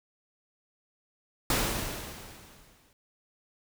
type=noise with exponential decay; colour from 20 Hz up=pink; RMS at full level=-25 dBFS; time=1.5-2.93 s; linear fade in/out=2 ms; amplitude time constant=310 ms; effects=none